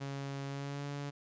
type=tone with pitch glide; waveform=sawtooth; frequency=138.59 to 142.65 Hz; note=C#3 to C#3; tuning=0 to +50 cents; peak=-34 dBFS; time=0-1.11 s; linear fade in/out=20 ms; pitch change=+50 cents; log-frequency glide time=0.47-0.84 s; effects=resampled to 16000 Hz